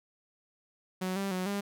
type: tone with pitch steps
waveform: sawtooth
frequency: 185.4 / 196.6 / 184 / 201.2 Hz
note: F#3 / G3 / F#3 / G3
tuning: +4 / +5 / -9 / +45 cents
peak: -27 dBFS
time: 1.01-1.61 s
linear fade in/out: 10 ms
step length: 150 ms
effects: none